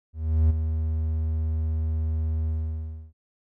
triangle tone with ADSR envelope, 79.1 Hz, D#2, 29 cents sharp, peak -13 dBFS, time 0.13-3.13 s, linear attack 370 ms, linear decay 16 ms, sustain -8 dB, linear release 650 ms, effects none

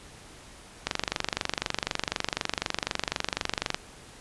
click train, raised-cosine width 0.2 ms, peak -8 dBFS, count 70, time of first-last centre 0.87-3.745 s, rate 24 Hz, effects pink hiss -49 dBFS RMS until 4.2 s + resampled to 24000 Hz

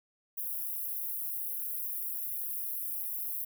white high-pass noise, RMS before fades -36 dBFS, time 0.37-3.45 s, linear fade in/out 10 ms, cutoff 11000 Hz, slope 48 dB/octave, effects none

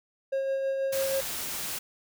triangle tone with tremolo, 540 Hz, C#5, 45 cents flat, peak -23 dBFS, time 0.32-1.21 s, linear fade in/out 10 ms, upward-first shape sine, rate 6.2 Hz, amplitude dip 30%
white noise, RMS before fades -34 dBFS, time 0.92-1.79 s, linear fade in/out 10 ms
effects none

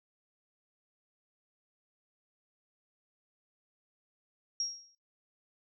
sine tone with exponential decay, 5600 Hz, F8, 4 cents sharp, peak -28 dBFS, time 4.6-4.95 s, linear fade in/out 2 ms, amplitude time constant 76 ms, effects noise-tail reverb RT60 0.4 s tail -26 dB re dry

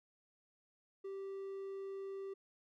triangle tone, 390 Hz, G4, 9 cents flat, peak -40 dBFS, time 1.04-2.34 s, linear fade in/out 10 ms, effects none

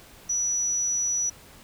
sine tone, 5890 Hz, F#8, 9 cents flat, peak -23 dBFS, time 0.29-1.3 s, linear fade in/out 10 ms, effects pink hiss -50 dBFS RMS until 1.63 s

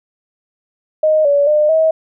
sine tone with pitch steps, 621 / 571 / 603 / 639 Hz, D#5 / D5 / D5 / D#5, -3 / -49 / +46 / +46 cents, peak -9 dBFS, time 1.03-1.91 s, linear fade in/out 5 ms, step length 220 ms, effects none

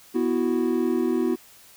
triangle chord, B suspended fourth, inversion none, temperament equal, 246.9 / 329.6 / 370 Hz, B3 / E4 / F#4, 0 / 0 / 0 cents, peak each -23 dBFS, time 0.14-1.36 s, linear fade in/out 20 ms, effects white hiss -51 dBFS RMS until 1.76 s

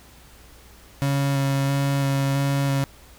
35% pulse tone with vibrato, 138.4 Hz, C#3, 2 cents flat, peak -18 dBFS, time 1.02-2.84 s, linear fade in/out 0 ms, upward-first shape square, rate 1.5 Hz, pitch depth 11 cents each way, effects added 60 Hz sine -50 dBFS peak until 3.18 s + pink hiss -50 dBFS RMS until 3.18 s

